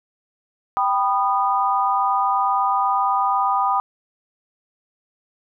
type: chord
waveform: sine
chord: G augmented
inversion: none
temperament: equal with one note detuned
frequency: 784 / 987.8 / 1230.2 Hz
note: G5 / B5 / D#6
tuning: 0 / 0 / -20 cents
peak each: -21 dBFS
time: 0.77-3.8 s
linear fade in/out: 0 ms
effects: none